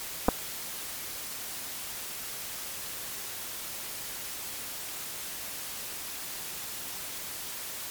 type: clicks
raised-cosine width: 1 ms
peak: -7 dBFS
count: 2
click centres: 0.284 / 0.288 s
effects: white hiss -38 dBFS RMS until 7.9 s + MP3 96 kbps